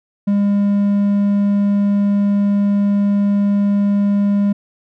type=tone; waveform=triangle; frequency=202.2 Hz; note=G#3; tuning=46 cents flat; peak=-10 dBFS; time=0.27-4.53 s; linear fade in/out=10 ms; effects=none